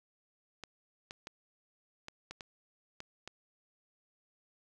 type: clicks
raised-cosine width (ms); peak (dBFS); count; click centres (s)
0.2; -26; 8; 0.637 / 1.109 / 1.271 / 2.084 / 2.31 / 2.408 / 3.004 / 3.276
effects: none